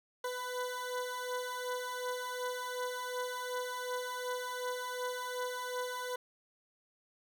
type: beating tone pair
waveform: 20% pulse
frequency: 496.7 / 499.4 Hz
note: B4 / B4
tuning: +10 / +19 cents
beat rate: 2.7 Hz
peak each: -36 / -33 dBFS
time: 0.24-6.16 s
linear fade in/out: 5 ms
effects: none